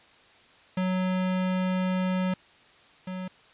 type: tone pair in turn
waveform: square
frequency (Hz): 185 / 185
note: F#3 / F#3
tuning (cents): 0 / 0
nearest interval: unison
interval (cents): 0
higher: neither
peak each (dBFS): -25 / -33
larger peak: first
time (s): 0.77-2.34 / 3.07-3.28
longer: first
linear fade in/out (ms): 5
effects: white hiss -56 dBFS RMS until 3.53 s + resampled to 8000 Hz